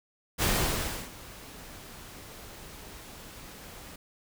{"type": "noise with ADSR envelope", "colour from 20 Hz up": "pink", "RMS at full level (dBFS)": -25, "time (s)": [0.38, 3.96], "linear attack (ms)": 44, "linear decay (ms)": 670, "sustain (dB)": -21, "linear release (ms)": 4, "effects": []}